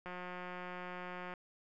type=click train; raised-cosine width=0.5 ms; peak=-30 dBFS; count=231; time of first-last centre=0.06-1.338 s; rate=180 Hz; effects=none